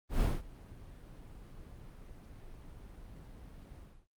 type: noise with ADSR envelope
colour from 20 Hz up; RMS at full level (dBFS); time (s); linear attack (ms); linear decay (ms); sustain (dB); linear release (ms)
brown; -27; 0.09-4.07; 120; 210; -23; 260
effects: Opus 32 kbps

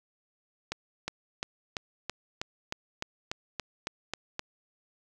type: accelerating click train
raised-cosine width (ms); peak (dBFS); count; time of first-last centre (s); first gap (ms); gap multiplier
0.2; -15; 13; 0.72-4.394; 360; 0.97
effects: none

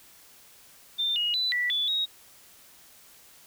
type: tone with pitch steps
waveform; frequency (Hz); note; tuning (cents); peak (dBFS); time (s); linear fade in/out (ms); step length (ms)
sine; 3587 / 2881 / 3989 / 1958 / 3458 / 3782; A7 / F#7 / B7 / B6 / A7 / A#7; +33 / -47 / +17 / -15 / -31 / +24; -24; 0.98-2.06; 20; 180
effects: white hiss -54 dBFS RMS until 3.46 s

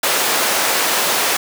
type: high-pass noise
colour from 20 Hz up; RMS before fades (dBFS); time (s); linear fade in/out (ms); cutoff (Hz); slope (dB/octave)
pink; -17; 0.03-1.37; 5; 530; 12
effects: none

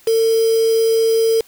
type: tone with quantisation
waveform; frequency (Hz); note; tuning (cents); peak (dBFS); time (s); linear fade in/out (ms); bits
sine; 451.3; A4; +44; -12; 0.07-1.41; 5; 4
effects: white hiss -49 dBFS RMS until 1.47 s

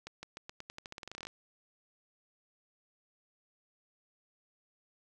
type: accelerating click train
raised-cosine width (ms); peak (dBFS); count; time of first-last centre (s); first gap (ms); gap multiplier
0.2; -26; 19; 0.07-1.27; 160; 0.88
effects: none

